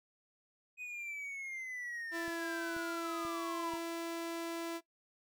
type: linear sweep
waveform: triangle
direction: down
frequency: 2510 to 932.3 Hz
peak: -39 dBFS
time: 0.77-3.8 s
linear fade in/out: 50 ms
type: tone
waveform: sawtooth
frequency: 334.5 Hz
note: E4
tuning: 25 cents sharp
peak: -34 dBFS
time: 2.11-4.81 s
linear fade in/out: 50 ms
type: click train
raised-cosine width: 3 ms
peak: -40 dBFS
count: 4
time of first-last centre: 2.28-3.736 s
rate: 2.06 Hz
effects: noise-tail reverb RT60 0.1 s tail -18 dB re dry